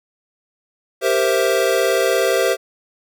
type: chord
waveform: square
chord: C dominant seventh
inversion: second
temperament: equal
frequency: 392 / 466.2 / 523.3 / 659.3 Hz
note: G4 / Bb4 / C5 / E5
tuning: 0 / 0 / 0 / 0 cents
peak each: -21 / -22 / -20 / -22 dBFS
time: 1.01-2.57 s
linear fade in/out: 50 ms
effects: none